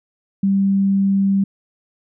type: tone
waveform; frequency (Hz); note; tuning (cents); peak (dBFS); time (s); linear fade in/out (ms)
sine; 196; G3; 0; -13; 0.43-1.44; 5
effects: none